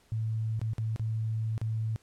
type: tone with dropouts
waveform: sine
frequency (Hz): 110.8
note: A2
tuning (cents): +13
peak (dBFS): -28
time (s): 0.12-1.96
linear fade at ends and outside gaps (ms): 0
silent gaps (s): 0.594-0.615 / 0.734-0.782 / 0.961-0.996 / 1.579-1.615
effects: pink hiss -64 dBFS RMS until 2.02 s + low-pass 11000 Hz 12 dB/octave